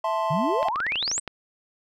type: chord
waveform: triangle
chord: A minor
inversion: second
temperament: equal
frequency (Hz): 659.3 / 880 / 1046.5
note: E5 / A5 / C6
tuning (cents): 0 / 0 / 0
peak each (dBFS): -25 / -26 / -25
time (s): 0.04-0.69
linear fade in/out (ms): 5
type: exponential sweep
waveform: sine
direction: up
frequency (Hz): 138.59 to 8460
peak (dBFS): -24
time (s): 0.3-1.2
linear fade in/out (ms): 10
type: clicks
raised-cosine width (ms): 0.3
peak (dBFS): -16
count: 12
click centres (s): 0.629 / 0.685 / 0.759 / 0.803 / 0.866 / 0.921 / 0.957 / 1.027 / 1.078 / 1.115 / 1.18 / 1.277
effects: none